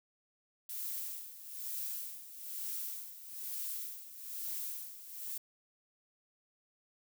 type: noise with tremolo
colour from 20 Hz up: violet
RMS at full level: -39 dBFS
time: 0.69-5.38 s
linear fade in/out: 5 ms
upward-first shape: sine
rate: 1.1 Hz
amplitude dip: 75%
effects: none

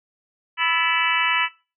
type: harmonic tone with a mistuned harmonic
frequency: 329.6 Hz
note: E4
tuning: in tune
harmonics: 3 / 4 / 5 / 6 / 7 / 8 / 9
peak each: -26 / -26 / -26 / -26 / -26 / -26 / -26 dBFS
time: 0.57-1.49 s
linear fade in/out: 50 ms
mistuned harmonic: 5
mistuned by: +79 cents
effects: noise-tail reverb RT60 0.3 s tail -18 dB re dry

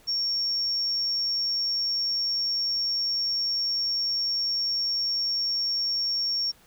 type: tone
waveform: sine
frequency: 5510 Hz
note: F8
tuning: 24 cents flat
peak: -23 dBFS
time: 0.07-6.52 s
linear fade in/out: 20 ms
effects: tanh soft clip ceiling -19 dBFS + pink hiss -57 dBFS RMS until 6.66 s

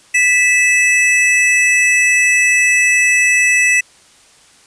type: tone pair together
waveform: square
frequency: 1975.5 / 2607 Hz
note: B6 / E7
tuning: 0 / -20 cents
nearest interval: perfect fourth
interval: 480 cents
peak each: -13 dBFS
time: 0.14-3.81 s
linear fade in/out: 10 ms
effects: white hiss -47 dBFS RMS until 4.66 s + resampled to 22050 Hz

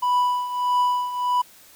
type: tone with tremolo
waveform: triangle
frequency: 987.8 Hz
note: B5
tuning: in tune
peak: -14 dBFS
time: 0.02-1.42 s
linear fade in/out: 10 ms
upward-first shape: triangle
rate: 1.6 Hz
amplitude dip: 75%
effects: white hiss -50 dBFS RMS until 1.75 s

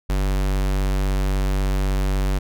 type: tone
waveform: square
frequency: 48.14 Hz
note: G1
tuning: 31 cents flat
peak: -19 dBFS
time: 0.09-2.39 s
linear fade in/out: 10 ms
effects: none

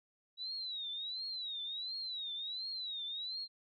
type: tone with vibrato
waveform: sine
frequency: 3888 Hz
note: B7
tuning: 28 cents flat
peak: -38 dBFS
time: 0.37-3.48 s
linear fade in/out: 50 ms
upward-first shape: triangle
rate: 1.4 Hz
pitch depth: 180 cents each way
effects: MP3 96 kbps

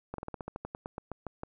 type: slowing click train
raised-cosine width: 1 ms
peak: -23 dBFS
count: 15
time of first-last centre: 0.14-1.434 s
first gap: 43 ms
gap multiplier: 1.11
effects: none

